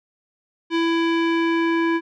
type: tone with low-pass filter sweep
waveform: square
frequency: 332.2 Hz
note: E4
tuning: 13 cents sharp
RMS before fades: -20 dBFS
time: 0.7-2.01 s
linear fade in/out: 50 ms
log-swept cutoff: 3300 to 2000 Hz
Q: 1.7
effects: none